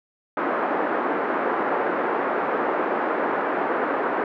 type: band-pass noise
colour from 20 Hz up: pink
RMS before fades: -24 dBFS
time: 0.37-4.24 s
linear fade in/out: 2 ms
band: 300 to 1600 Hz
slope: 24 dB/octave
effects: none